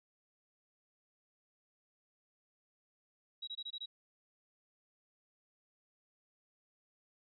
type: tone bursts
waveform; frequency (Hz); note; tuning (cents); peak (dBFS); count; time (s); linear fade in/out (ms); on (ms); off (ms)
sine; 3859; B7; -41; -40; 6; 3.42-3.86; 10; 55; 22
effects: none